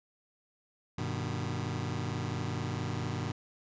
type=chord; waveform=sawtooth; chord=G augmented; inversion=none; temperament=just; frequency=98 / 122.5 / 153.12 Hz; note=G2 / B2 / D#3; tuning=0 / -14 / -27 cents; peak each=-33 / -32 / -34 dBFS; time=0.98-3.32 s; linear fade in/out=5 ms; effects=resampled to 16000 Hz